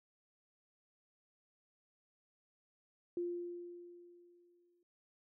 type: tone with exponential decay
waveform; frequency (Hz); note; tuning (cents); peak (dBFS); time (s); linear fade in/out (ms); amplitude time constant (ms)
sine; 349.2; F4; 0; -34; 3.17-4.83; 2; 360
effects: none